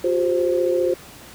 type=chord; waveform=sine; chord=F suspended second; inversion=none; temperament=equal with one note detuned; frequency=357.2 / 392 / 523.3 Hz; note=F4 / G4 / C5; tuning=+39 / 0 / 0 cents; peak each=-20 / -26 / -20 dBFS; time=0.04-0.94 s; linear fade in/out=5 ms; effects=pink hiss -42 dBFS RMS until 1.34 s + high-pass 60 Hz 12 dB/octave